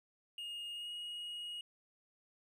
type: tone with pitch glide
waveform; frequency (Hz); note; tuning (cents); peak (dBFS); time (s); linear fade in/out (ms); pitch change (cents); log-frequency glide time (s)
triangle; 2849 to 2884; F7 to F#7; +34 to -45; -40; 0.38-1.61; 2; +21; 0.73-0.9
effects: none